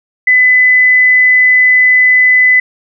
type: tone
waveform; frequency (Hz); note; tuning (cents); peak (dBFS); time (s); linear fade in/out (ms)
sine; 2007; B6; +27; -4; 0.27-2.6; 5
effects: none